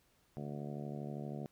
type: harmonic tone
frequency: 72.6 Hz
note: D2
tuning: 19 cents flat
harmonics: 2 / 3 / 4 / 5 / 6 / 7 / 8 / 9 / 10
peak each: -43 / -45 / -52 / -50 / -52 / -57 / -53 / -54 / -55 dBFS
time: 0.37-1.46 s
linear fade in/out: 0 ms
effects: pink hiss -72 dBFS RMS until 1.51 s